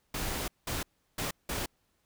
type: noise bursts at uneven times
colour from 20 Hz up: pink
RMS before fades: -34 dBFS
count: 4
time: 0.14-0.48 / 0.67-0.83 / 1.18-1.31 / 1.49-1.66 s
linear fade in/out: 5 ms
effects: pink hiss -74 dBFS RMS until 2.05 s